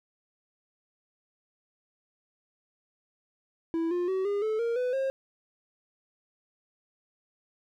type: tone with pitch steps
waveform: triangle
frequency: 329.6 / 353.3 / 378.6 / 405.8 / 434.9 / 466.1 / 499.6 / 535.4 Hz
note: E4 / F4 / F#4 / G#4 / A4 / A#4 / B4 / C5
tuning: 0 / +20 / +40 / -40 / -20 / 0 / +20 / +40 cents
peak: -24 dBFS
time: 3.74-5.1 s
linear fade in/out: 0 ms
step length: 170 ms
effects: none